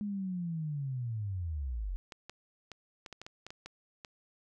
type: linear sweep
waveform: sine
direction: down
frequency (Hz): 210 to 41.2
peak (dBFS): -33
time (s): 0.01-1.96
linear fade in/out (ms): 0
type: clicks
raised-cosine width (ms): 0.2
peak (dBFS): -27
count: 11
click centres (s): 2.122 / 2.296 / 2.717 / 3.062 / 3.127 / 3.216 / 3.265 / 3.466 / 3.505 / 3.66 / 4.048
effects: none